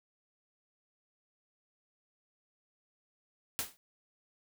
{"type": "noise with exponential decay", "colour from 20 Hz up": "white", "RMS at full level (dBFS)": -31, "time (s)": [3.59, 3.77], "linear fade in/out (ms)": 0, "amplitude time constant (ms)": 38, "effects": []}